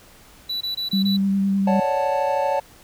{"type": "tone bursts", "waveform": "triangle", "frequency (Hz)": 3951, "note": "B7", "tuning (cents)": 0, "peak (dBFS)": -22, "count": 5, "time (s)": [0.49, 1.17], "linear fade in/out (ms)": 10, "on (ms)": 120, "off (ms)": 20}
{"type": "tone with vibrato", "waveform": "sine", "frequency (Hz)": 196, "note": "G3", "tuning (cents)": 0, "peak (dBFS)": -17, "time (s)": [0.93, 1.8], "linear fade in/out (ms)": 5, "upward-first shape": "sine", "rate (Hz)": 9.8, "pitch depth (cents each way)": 15}
{"type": "chord", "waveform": "triangle", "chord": "D major seventh", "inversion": "third", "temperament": "equal", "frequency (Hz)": [554.4, 587.3, 740, 880], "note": ["C#5", "D5", "F#5", "A5"], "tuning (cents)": [0, 0, 0, 0], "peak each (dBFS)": [-21, -25, -25, -21], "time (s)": [1.67, 2.6], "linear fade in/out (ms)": 5}
{"effects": ["pink hiss -49 dBFS RMS until 2.83 s"]}